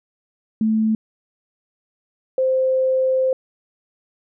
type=tone pair in turn; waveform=sine; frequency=219.2 / 521.3 Hz; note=A3 / C5; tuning=-6 / -6 cents; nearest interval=octave + minor third; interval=1500 cents; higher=second; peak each=-15 / -15 dBFS; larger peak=neither; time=0.61-0.95 / 2.38-3.33 s; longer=second; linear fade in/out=2 ms; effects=none